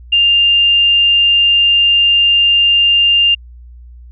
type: tone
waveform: sine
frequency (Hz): 2800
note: F7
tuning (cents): +4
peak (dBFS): -7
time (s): 0.12-3.35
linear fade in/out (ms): 10
effects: added 60 Hz sine -33 dBFS peak until 4.11 s